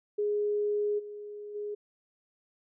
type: tone with level steps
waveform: sine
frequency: 415.3 Hz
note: G#4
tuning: in tune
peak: -26 / -39 / -33 dBFS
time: 0.18-1.75 s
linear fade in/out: 10 ms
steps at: 0.98 / 1.54 s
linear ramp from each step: 20 ms
effects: none